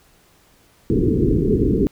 white low-pass noise, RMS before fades -17 dBFS, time 0.9-1.87 s, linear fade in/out 0 ms, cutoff 440 Hz, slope 96 dB/octave, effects pink hiss -55 dBFS RMS until 1.91 s

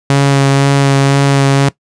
sawtooth tone with vibrato, 138.59 Hz, C#3, in tune, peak -3 dBFS, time 0.1-1.69 s, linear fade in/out 2 ms, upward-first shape sine, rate 2 Hz, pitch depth 14 cents each way, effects noise-tail reverb RT60 0.1 s tail -19 dB re dry + resampled to 22050 Hz

